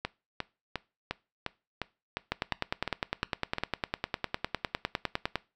two click trains, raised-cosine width 0.3 ms, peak -15 / -12 dBFS, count 11 / 31, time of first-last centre 0.05-3.584 / 2.32-5.356 s, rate 2.83 / 9.88 Hz, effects noise-tail reverb RT60 0.3 s tail -21 dB re dry

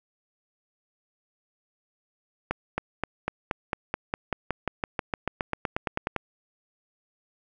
accelerating click train, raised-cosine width 0.5 ms, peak -11 dBFS, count 23, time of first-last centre 2.51-6.163 s, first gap 270 ms, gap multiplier 0.95, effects none

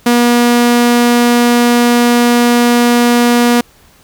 sawtooth tone, 240 Hz, B3, 49 cents flat, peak -3 dBFS, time 0.06-3.61 s, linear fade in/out 5 ms, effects pink hiss -46 dBFS RMS until 4.03 s

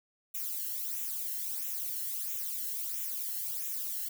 violet noise with flanger, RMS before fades -36 dBFS, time 0.34-4.09 s, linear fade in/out 10 ms, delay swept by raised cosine 0.21 to 0.85 ms, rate 1.5 Hz, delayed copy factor -0.7, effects none

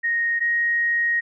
sine tone pair in turn, 1864.7 / 1876.6 Hz, A#6 / A#6, 0 / +11 cents, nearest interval unison, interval 11 cents, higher second, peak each -19 / -18 dBFS, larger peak second, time 0.03-0.4 / 0.4-1.21 s, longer second, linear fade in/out 20 ms, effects none

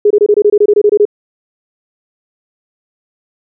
sine tone bursts, 415.3 Hz, G#4, in tune, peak -4 dBFS, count 13, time 0.05-1.053 s, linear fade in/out 5 ms, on 55 ms, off 24 ms, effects none

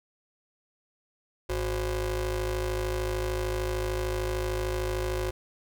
30% pulse ring-modulated tone, 157.1 Hz, D#3, 17 cents sharp, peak -22 dBFS, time 1.49-5.31 s, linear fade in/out 10 ms, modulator 209 Hz, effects none

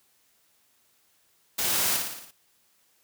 white noise with echo, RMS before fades -27 dBFS, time 1.58-1.97 s, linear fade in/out 10 ms, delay 57 ms, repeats 6, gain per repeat -4 dB, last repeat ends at 2.312 s, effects white hiss -66 dBFS RMS until 3.03 s + high-pass 60 Hz 12 dB/octave

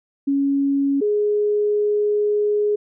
sine tone pair in turn, 278.2 / 416.8 Hz, C#4 / G#4, +6 / +6 cents, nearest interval perfect fifth, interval 700 cents, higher second, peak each -16 / -16 dBFS, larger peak neither, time 0.27-1.01 / 1.01-2.76 s, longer second, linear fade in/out 10 ms, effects none

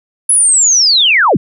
sine linear sweep, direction down, 10490 to 98 Hz, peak -6 dBFS, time 0.29-1.37 s, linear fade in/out 5 ms, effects none

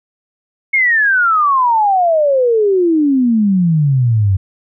sine exponential sweep, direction down, 2197 to 92.5 Hz, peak -9 dBFS, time 0.73-4.37 s, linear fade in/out 10 ms, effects none

